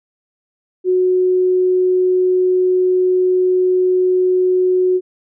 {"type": "tone", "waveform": "sine", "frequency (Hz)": 367.3, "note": "F#4", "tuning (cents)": -13, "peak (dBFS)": -11, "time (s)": [0.84, 5.01], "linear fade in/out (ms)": 50, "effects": []}